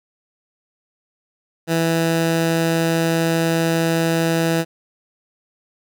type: tone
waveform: 15% pulse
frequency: 164.81 Hz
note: E3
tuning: in tune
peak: -10 dBFS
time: 1.67-4.65 s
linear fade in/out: 50 ms
effects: none